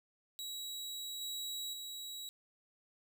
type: tone with level steps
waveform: sawtooth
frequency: 3880 Hz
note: B7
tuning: 31 cents flat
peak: -38 / -36 / -40 dBFS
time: 0.39-2.29 s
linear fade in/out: 0 ms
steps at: 1.21 / 1.73 s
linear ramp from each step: 5 ms
effects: none